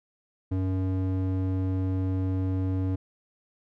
square tone with band-pass filter, 93.6 Hz, F#2, 20 cents sharp, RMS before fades -27 dBFS, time 0.51-2.96 s, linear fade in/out 10 ms, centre 190 Hz, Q 1.8, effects none

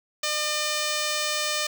5% pulse tone, 603 Hz, D5, 46 cents sharp, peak -13 dBFS, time 0.23-1.67 s, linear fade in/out 5 ms, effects none

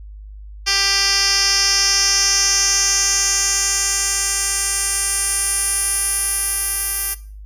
10% pulse tone with band-pass filter sweep, 394.6 Hz, G4, 11 cents sharp, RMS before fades -18 dBFS, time 0.66-7.15 s, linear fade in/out 20 ms, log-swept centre 4500 to 12000 Hz, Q 3.4, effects noise-tail reverb RT60 0.4 s tail -17 dB re dry + added 51 Hz sine -33 dBFS peak until 7.45 s

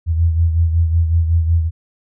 sine beating tone pair, 82.41 / 87.81 Hz, E2 / F2, 0 / +10 cents, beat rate 5.4 Hz, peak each -12 / -21 dBFS, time 0.06-1.71 s, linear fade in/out 50 ms, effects none

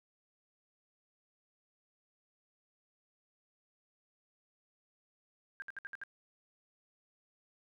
sine tone bursts, 1600 Hz, G6, 35 cents sharp, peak -40 dBFS, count 6, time 5.6-6.036 s, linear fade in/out 0 ms, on 21 ms, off 62 ms, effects none

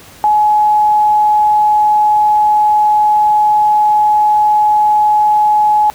sine tone, 845 Hz, G#5, 30 cents sharp, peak -7 dBFS, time 0.24-5.9 s, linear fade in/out 0 ms, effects pink hiss -38 dBFS RMS until 5.94 s + high-pass 60 Hz 12 dB/octave

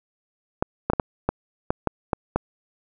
clicks, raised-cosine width 1 ms, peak -6 dBFS, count 9, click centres 0.625 / 0.9 / 0.934 / 0.998 / 1.29 / 1.705 / 1.873 / 2.132 / 2.36 s, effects none

